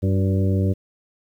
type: harmonic tone with a mistuned harmonic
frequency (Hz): 96.6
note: G2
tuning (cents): -25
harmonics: 1 / 2 / 3 / 4 / 5 / 6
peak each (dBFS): -18 / -24 / -28 / -30 / -32 / -34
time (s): 0.02-0.74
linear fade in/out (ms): 20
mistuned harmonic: 4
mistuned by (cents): -39
effects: 9-bit